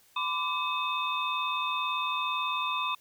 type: tone cluster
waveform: sine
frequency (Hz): 1011 / 1169 / 2567 / 3614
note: B5 / D6 / E7 / A7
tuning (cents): +40 / -8 / -47 / +46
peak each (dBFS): -32 / -33 / -34 / -35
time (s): 0.16-2.95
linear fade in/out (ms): 5
effects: white hiss -62 dBFS RMS until 3 s